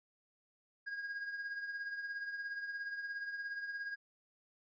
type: tone with tremolo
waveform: triangle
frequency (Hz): 1634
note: G#6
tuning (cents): -29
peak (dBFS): -35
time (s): 0.86-3.96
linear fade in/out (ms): 20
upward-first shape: triangle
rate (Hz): 17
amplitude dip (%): 60
effects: resampled to 16000 Hz